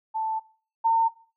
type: tone pair in turn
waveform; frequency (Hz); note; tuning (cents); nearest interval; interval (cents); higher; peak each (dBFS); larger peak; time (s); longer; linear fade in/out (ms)
sine; 882 / 907.8; A5 / A#5; +4 / -46; unison; 50; second; -25 / -17; second; 0.14-0.4 / 0.84-1.09; first; 20
effects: noise-tail reverb RT60 0.4 s tail -19 dB re dry